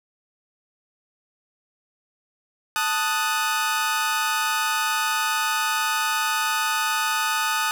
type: chord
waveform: sawtooth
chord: D# diminished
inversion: second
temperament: equal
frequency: 880 / 1244.5 / 1480 Hz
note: A5 / D#6 / F#6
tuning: 0 / 0 / 0 cents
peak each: -23 / -21 / -23 dBFS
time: 2.76-7.71 s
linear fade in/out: 0 ms
effects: none